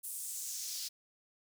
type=noise with high-pass filter sweep; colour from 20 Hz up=pink; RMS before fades=-41 dBFS; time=0.03-0.89 s; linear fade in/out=20 ms; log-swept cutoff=10000 to 4600 Hz; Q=2.2; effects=none